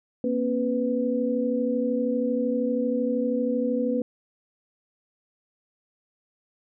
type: tone cluster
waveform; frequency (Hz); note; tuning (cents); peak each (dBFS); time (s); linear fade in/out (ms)
sine; 236.5 / 269.3 / 496.8; A#3 / C#4 / B4; +25 / -50 / +10; -26 / -28 / -26; 0.24-4.02; 2
effects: none